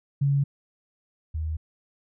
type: tone pair in turn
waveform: sine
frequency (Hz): 140.2 / 78.68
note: C#3 / D#2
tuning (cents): +20 / +20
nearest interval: minor seventh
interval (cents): 1000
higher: first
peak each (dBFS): -19 / -26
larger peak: first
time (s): 0.21-0.44 / 1.34-1.57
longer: neither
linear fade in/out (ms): 10
effects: none